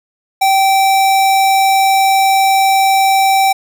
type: tone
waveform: square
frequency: 776 Hz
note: G5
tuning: 18 cents flat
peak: -9 dBFS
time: 0.41-3.53 s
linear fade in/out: 10 ms
effects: none